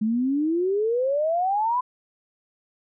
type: exponential sweep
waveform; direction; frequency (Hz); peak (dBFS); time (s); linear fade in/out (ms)
sine; up; 210 to 1022; -20; 0.01-1.81; 10
effects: none